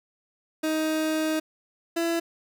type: tone pair in turn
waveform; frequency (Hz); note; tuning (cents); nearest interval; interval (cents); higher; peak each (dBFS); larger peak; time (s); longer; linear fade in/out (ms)
30% pulse; 313.5 / 335; D#4 / E4; +13 / +28; minor second; 115; second; -21; neither; 0.63-1.4 / 1.96-2.2; first; 10
effects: none